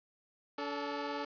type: tone pair together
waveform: 15% pulse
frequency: 286.3 / 438.9 Hz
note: D4 / A4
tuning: -44 / -4 cents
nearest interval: perfect fifth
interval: 740 cents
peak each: -32 / -33 dBFS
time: 0.58-1.25 s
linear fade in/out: 5 ms
effects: resampled to 11025 Hz + 9-bit